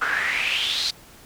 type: noise with band-pass filter sweep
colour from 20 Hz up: pink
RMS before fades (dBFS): -24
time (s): 0.01-0.91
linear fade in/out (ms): 10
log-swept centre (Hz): 1400 to 4500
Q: 5.6
effects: pink hiss -48 dBFS RMS until 1.25 s